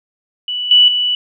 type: tone with level steps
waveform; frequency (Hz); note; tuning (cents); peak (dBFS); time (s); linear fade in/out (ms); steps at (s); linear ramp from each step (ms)
sine; 2960; F#7; 0; -18 / -5 / -13; 0.48-1.15; 2; 0.71 / 0.88; 2
effects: none